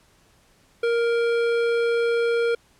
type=tone with hard clipping; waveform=sine; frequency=467.7 Hz; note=A#4; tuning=6 cents sharp; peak=-21 dBFS; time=0.83-2.55 s; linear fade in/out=5 ms; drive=13 dB; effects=pink hiss -59 dBFS RMS until 2.79 s + low-pass 11000 Hz 12 dB/octave